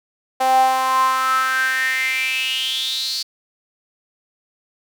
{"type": "tone with high-pass filter sweep", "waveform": "sawtooth", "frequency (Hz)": 260.9, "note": "C4", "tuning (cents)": -5, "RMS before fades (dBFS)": -19, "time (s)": [0.4, 3.23], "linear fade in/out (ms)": 10, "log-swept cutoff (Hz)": [690, 4600], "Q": 8.7, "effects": []}